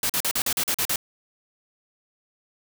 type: noise bursts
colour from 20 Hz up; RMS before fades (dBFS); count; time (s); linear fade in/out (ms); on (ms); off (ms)
white; -24; 9; 0.03-0.96; 2; 66; 42
effects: none